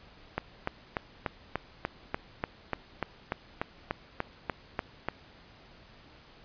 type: click train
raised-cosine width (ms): 0.5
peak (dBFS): -14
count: 17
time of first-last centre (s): 0.38-5.086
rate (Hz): 3.4
effects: pink hiss -55 dBFS RMS until 6.44 s + resampled to 11025 Hz